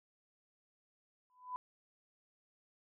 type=tone with exponential growth; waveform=sine; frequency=1000 Hz; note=B5; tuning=21 cents sharp; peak=-35 dBFS; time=1.3-1.56 s; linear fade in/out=0 ms; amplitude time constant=56 ms; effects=none